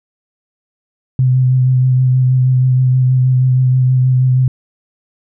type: tone with vibrato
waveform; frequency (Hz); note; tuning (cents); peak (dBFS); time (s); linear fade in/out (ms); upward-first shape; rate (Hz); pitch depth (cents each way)
sine; 128.3; C3; -34; -8; 1.19-4.48; 2; sine; 6.3; 19
effects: none